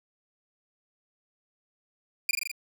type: tone with echo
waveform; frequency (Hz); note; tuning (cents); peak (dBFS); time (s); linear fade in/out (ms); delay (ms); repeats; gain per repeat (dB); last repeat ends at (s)
sawtooth; 2404; D7; +40; -19; 2.29-2.31; 2; 41; 5; -2; 2.515
effects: none